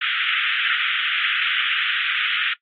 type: band-pass noise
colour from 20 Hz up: white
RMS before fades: -22 dBFS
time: 0.01-2.54 s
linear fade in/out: 10 ms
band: 1300 to 3400 Hz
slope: 96 dB/octave
effects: noise-tail reverb RT60 0.1 s tail -20 dB re dry + AAC 32 kbps